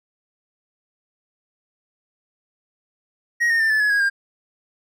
triangle tone with pitch steps, 1887 / 1836.5 / 1787.3 / 1739.4 / 1692.8 / 1647.5 / 1603.4 Hz, A#6 / A#6 / A6 / A6 / G#6 / G#6 / G6, +21 / -26 / +27 / -20 / +33 / -14 / +39 cents, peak -14 dBFS, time 3.4-4.1 s, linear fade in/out 20 ms, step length 100 ms, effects none

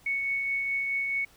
sine tone with tremolo, 2217 Hz, C#7, in tune, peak -25 dBFS, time 0.06-1.25 s, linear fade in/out 5 ms, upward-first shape triangle, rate 4.7 Hz, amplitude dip 30%, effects pink hiss -58 dBFS RMS until 1.36 s

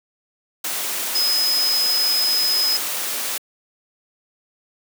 sine tone in noise, 5070 Hz, D#8, 32 cents sharp, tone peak -17 dBFS, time 1.15-2.77 s, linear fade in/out 5 ms, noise white, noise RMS -25 dBFS, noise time 0.64-3.38 s, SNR +5 dB, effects high-pass 300 Hz 12 dB/octave

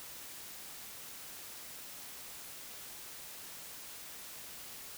silence, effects white hiss -48 dBFS RMS until 4.97 s

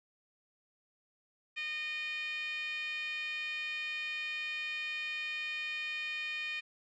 10% pulse tone with high-pass filter, 613 Hz, D#5, 26 cents flat, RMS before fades -38 dBFS, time 1.56-6.61 s, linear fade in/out 20 ms, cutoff 2200 Hz, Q 9.7, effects resampled to 16000 Hz + 12-bit

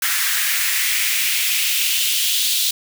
white noise with high-pass filter sweep, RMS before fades -19 dBFS, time 0.02-2.71 s, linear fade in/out 5 ms, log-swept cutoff 1600 to 3600 Hz, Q 2.7, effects none

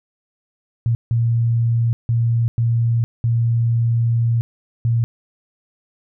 sine tone bursts at uneven times, 116.54 Hz, A#2, in tune, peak -14 dBFS, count 6, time 0.86-0.95 / 1.11-1.93 / 2.09-2.48 / 2.58-3.04 / 3.24-4.41 / 4.85-5.04 s, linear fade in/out 0 ms, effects none

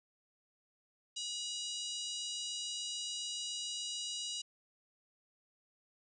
harmonic tone with a mistuned harmonic, 967 Hz, B5, 37 cents flat, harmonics 3 / 4 / 5 / 6 / 7 / 8 / 9, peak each -42 / -44 / -46 / -48 / -49 / -50 / -51 dBFS, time 1.16-4.42 s, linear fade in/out 10 ms, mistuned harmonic 8, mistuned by -25 cents, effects none

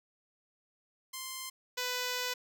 5% pulse tone pair in turn, 1046.5 / 497.7 Hz, C6 / B4, 0 / +13 cents, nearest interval octave + minor second, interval 1287 cents, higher first, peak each -27 / -21 dBFS, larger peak second, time 1.13-1.5 / 1.77-2.34 s, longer second, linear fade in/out 10 ms, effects none

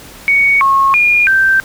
sine tone with pitch steps, 2234 / 1089 / 2425 / 1563 Hz, C#7 / C#6 / D#7 / G6, +13 / -31 / -45 / -6 cents, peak -7 dBFS, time 0.28-1.6 s, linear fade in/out 0 ms, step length 330 ms, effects pink hiss -35 dBFS RMS until 1.64 s

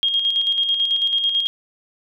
sine tone with tremolo, 3246 Hz, G#7, 40 cents flat, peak -15 dBFS, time 0.03-1.47 s, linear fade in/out 0 ms, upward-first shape square, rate 9.1 Hz, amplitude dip 45%, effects none

